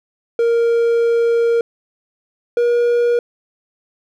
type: tone pair in turn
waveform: triangle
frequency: 466.2 / 477.4 Hz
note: A#4 / A#4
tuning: 0 / +41 cents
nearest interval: unison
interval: 41 cents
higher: second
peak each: -10 dBFS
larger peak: neither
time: 0.39-1.61 / 2.57-3.19 s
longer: first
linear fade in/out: 2 ms
effects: none